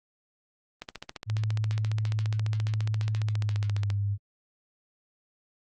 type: click train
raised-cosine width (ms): 0.2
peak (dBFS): -19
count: 46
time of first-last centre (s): 0.82-3.902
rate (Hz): 14.6
type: tone with pitch glide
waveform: sine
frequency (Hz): 107.8 to 101.16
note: A2 to G#2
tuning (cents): -35 to -45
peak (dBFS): -25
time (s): 1.26-4.18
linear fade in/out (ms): 50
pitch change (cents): -110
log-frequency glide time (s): 3.16-3.91
effects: Opus 32 kbps